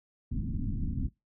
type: low-pass noise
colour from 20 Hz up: pink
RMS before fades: -32 dBFS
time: 0.31-1.09 s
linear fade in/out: 10 ms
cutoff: 270 Hz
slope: 48 dB/octave
effects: noise-tail reverb RT60 0.2 s tail -23 dB re dry